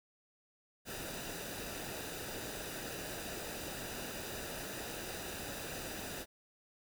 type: noise with comb filter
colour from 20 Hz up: pink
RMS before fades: -43 dBFS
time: 0.85-6.26 s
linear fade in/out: 50 ms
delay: 0.92 ms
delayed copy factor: -0.55
effects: none